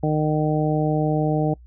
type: harmonic tone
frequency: 153.2 Hz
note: D#3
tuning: 27 cents flat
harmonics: 1 / 2 / 3 / 4 / 5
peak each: -21 / -24 / -26 / -27 / -28 dBFS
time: 0.03-1.54 s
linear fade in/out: 5 ms
effects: noise-tail reverb RT60 0.1 s tail -25 dB re dry + added 60 Hz sine -43 dBFS peak until 1.66 s